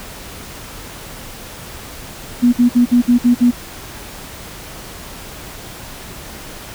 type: tone bursts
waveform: sine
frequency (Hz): 242.7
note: B3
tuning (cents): -30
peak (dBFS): -7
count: 7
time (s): 2.42-3.514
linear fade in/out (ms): 20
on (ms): 110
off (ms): 54
effects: pink hiss -33 dBFS RMS until 6.74 s